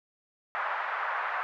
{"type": "band-pass noise", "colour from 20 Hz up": "white", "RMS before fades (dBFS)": -32, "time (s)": [0.55, 1.43], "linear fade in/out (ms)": 0, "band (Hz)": [760, 1600], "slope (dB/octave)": 24, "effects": []}